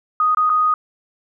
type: tone with dropouts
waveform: sine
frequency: 1244.5 Hz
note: D#6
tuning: in tune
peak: -13 dBFS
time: 0.2-0.74 s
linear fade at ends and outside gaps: 2 ms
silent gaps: 0.348-0.371 / 0.495-0.499 s
effects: none